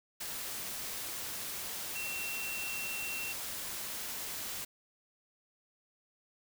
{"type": "tone in noise", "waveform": "sine", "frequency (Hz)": 2716, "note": "F7", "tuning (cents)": -49, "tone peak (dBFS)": -38, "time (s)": [1.95, 3.33], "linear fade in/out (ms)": 10, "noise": "white", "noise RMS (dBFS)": -40, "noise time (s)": [0.2, 4.65], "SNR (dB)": -1, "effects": []}